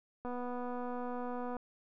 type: click train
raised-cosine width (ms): 1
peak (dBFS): -28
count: 325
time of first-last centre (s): 0.25-1.567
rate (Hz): 246
effects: none